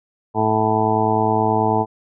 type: harmonic tone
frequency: 109.4 Hz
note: A2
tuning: 9 cents flat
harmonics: 1 / 2 / 3 / 4 / 6 / 7 / 8 / 9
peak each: -24 / -24 / -25 / -22 / -25 / -22 / -21 / -26 dBFS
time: 0.34-1.86 s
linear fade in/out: 50 ms
effects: none